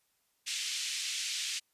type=band-pass noise; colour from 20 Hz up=pink; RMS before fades=-36 dBFS; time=0.46-1.6 s; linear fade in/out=20 ms; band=2500 to 8100 Hz; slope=24 dB/octave; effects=white hiss -75 dBFS RMS until 1.73 s + resampled to 32000 Hz